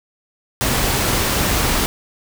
pink noise, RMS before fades -18 dBFS, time 0.61-1.86 s, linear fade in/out 0 ms, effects none

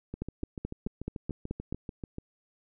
two click trains, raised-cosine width 3 ms, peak -20 / -24 dBFS, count 8 / 15, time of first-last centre 0.22-1.725 / 0.14-2.184 s, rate 4.65 / 6.85 Hz, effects none

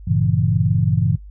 sine chord, G diminished seventh, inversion none, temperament equal, 98 / 116.54 / 138.59 / 164.81 Hz, G2 / Bb2 / Db3 / Fb3, 0 / 0 / 0 / 0 cents, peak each -20 dBFS, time 0.07-1.16 s, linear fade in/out 10 ms, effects noise-tail reverb RT60 0.1 s tail -18 dB re dry + added 50 Hz sine -35 dBFS peak until 1.3 s

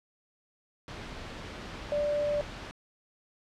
sine tone in noise, 587.3 Hz, D5, in tune, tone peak -26 dBFS, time 1.92-2.41 s, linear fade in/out 0 ms, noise pink, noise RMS -41 dBFS, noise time 0.88-2.71 s, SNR +12 dB, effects low-pass 4000 Hz 12 dB/octave

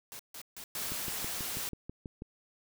white noise bursts, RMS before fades -45 dBFS, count 4, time 0.12-0.862 s, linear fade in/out 0 ms, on 73 ms, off 150 ms
white noise, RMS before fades -37 dBFS, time 0.75-1.69 s, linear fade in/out 2 ms
click train, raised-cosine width 3 ms, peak -28 dBFS, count 9, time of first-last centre 0.92-2.221 s, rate 6.15 Hz
effects none

